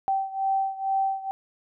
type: beating tone pair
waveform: sine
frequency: 775 / 777.2 Hz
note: G5 / G5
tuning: -20 / -15 cents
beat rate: 2.2 Hz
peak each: -25 / -28 dBFS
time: 0.08-1.31 s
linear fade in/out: 0 ms
effects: none